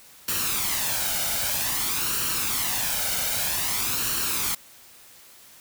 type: noise with flanger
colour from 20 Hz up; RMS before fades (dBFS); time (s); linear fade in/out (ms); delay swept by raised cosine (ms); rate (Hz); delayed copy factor
white; -26; 0.28-4.55; 5; 0.7 to 1.37; 0.52; +0.55
effects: white hiss -50 dBFS RMS until 5.6 s